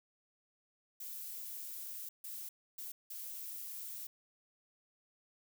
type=noise bursts at uneven times; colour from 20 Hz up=violet; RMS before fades=-45 dBFS; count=4; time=1-2.09 / 2.24-2.49 / 2.78-2.92 / 3.1-4.07 s; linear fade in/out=5 ms; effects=none